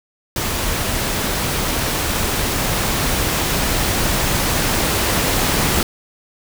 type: noise with level ramp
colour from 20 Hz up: pink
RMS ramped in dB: -21 to -17 dBFS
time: 0.36-5.83 s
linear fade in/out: 2 ms
effects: none